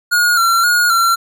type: tone with vibrato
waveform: square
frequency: 1400 Hz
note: F6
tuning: 4 cents sharp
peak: -11 dBFS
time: 0.11-1.16 s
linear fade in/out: 20 ms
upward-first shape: square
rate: 1.9 Hz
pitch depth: 46 cents each way
effects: none